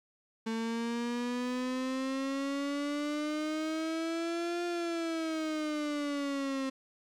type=exponential two-way sweep; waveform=35% pulse; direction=up then down; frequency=223.4 to 349.2 to 265.1 Hz; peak=-30 dBFS; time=0.46-6.7 s; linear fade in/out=10 ms; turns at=4.65 s; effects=low-pass 7000 Hz 12 dB/octave + 11-bit